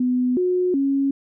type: tone with pitch steps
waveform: sine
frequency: 250.3 / 362.9 / 275.3 Hz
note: B3 / F#4 / C#4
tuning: +23 / -34 / -12 cents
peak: -17 dBFS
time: 0-1.11 s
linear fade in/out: 5 ms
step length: 370 ms
effects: none